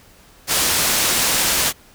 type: low-pass noise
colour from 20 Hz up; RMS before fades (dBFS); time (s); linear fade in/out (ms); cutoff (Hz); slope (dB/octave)
white; -18; 0.47-1.73; 50; 11000; 12
effects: pink hiss -49 dBFS RMS until 1.94 s